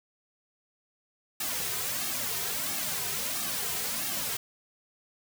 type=noise with flanger; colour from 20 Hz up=white; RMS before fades=-32 dBFS; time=1.4-4.37 s; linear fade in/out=5 ms; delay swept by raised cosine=2 to 3.6 ms; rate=1.5 Hz; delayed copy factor=-0.95; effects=none